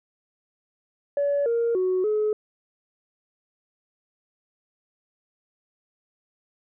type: tone with pitch steps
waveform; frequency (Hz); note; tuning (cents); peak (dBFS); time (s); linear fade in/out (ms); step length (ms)
sine; 570 / 466.3 / 370.1 / 426; C#5 / A#4 / F#4 / G#4; +48 / +1 / 0 / +44; -19; 1.17-2.33; 2; 290
effects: tanh soft clip ceiling -17 dBFS